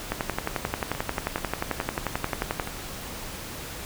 two click trains, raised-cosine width 0.5 ms, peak -10 / -17 dBFS, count 29 / 5, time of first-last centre 0.12-2.598 / 0.95-2.674 s, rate 11.3 / 2.32 Hz, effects pink hiss -37 dBFS RMS until 3.85 s

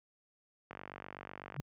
click train, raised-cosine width 0.5 ms, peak -29 dBFS, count 42, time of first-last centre 0.71-1.564 s, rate 48 Hz
sine tone with exponential growth, 141.4 Hz, C#3, 35 cents sharp, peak -29 dBFS, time 1.51-1.6 s, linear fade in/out 0 ms, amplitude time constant 18 ms
effects high-pass 80 Hz 12 dB/octave

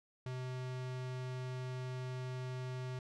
square tone, 127.7 Hz, C3, 42 cents flat, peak -40 dBFS, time 0.26-2.99 s, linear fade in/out 2 ms, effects low-pass 6000 Hz 12 dB/octave

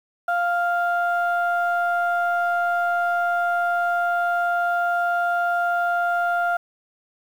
sine tone pair together, 698.5 / 1396.9 Hz, F5 / F6, 0 / 0 cents, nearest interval octave, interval 1200 cents, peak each -20 / -22 dBFS, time 0.28-6.57 s, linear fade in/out 5 ms, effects tanh soft clip ceiling -13 dBFS + 8-bit

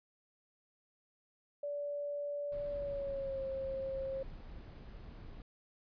sine tone with pitch glide, 578 to 536.2 Hz, D5 to C5, -28 to +42 cents, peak -36 dBFS, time 1.63-4.23 s, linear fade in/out 5 ms, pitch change -130 cents, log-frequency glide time 2.68-3.41 s
brown noise, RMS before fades -49 dBFS, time 2.52-5.42 s, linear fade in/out 2 ms
effects resampled to 11025 Hz

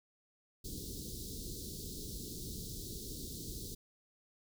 pink band-stop noise, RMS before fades -44 dBFS, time 0.64-3.75 s, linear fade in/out 10 ms, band 440 to 3800 Hz, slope 48 dB/octave, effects none

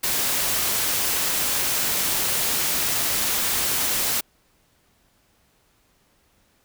white noise, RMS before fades -23 dBFS, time 0.03-4.21 s, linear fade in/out 10 ms, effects pink hiss -63 dBFS RMS until 6.64 s

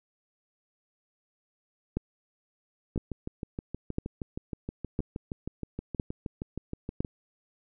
two click trains, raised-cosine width 3 ms, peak -21 / -15 dBFS, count 27 / 6, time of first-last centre 2.96-7.048 / 1.97-7.005 s, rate 6.36 / 0.993 Hz, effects none

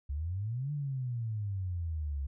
sine exponential two-way sweep, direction up then down, 67.3 to 149.2 to 67.3 Hz, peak -32 dBFS, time 0.09-2.27 s, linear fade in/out 10 ms, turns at 0.72 s, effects none

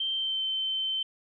sine tone with pitch glide, 3136 to 3089 Hz, G7 to G7, 0 to -26 cents, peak -27 dBFS, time 0-1.03 s, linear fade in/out 5 ms, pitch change -26 cents, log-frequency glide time 0.12-0.43 s, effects none

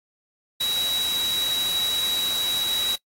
sine tone in noise, 3871 Hz, B7, 35 cents flat, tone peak -22 dBFS, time 0.6-2.96 s, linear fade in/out 10 ms, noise white, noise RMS -31 dBFS, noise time 0.6-2.96 s, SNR +6 dB, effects noise-tail reverb RT60 0.1 s tail -23 dB re dry + AAC 48 kbps

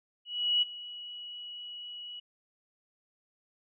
sine tone with ADSR envelope, 2926 Hz, F#7, 20 cents flat, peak -22 dBFS, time 0.25-2.2 s, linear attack 370 ms, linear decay 18 ms, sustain -18 dB, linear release 9 ms, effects none

